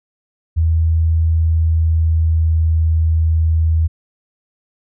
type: tone with pitch glide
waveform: sine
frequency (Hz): 81.2 to 80.59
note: E2 to E2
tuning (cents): -26 to -39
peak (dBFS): -11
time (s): 0.56-3.88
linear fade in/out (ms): 20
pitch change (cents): -13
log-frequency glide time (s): 1.34-2.58
effects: none